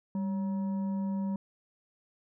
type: tone with frequency modulation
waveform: sine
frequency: 196.6 Hz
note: G3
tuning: 5 cents sharp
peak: -29 dBFS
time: 0.15-1.36 s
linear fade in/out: 2 ms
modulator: 753 Hz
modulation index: 0.28
effects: none